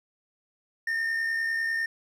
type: tone with amplitude modulation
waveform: triangle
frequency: 1820 Hz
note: A#6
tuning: 42 cents flat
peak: -22 dBFS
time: 0.87-1.86 s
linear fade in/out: 5 ms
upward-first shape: sine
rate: 70 Hz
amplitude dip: 40%
effects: none